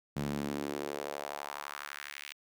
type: tone with high-pass filter sweep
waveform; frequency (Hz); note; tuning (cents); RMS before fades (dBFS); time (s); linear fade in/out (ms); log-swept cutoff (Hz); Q
sawtooth; 72; D2; -34; -39; 0.16-2.33; 10; 160 to 2500; 2
effects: none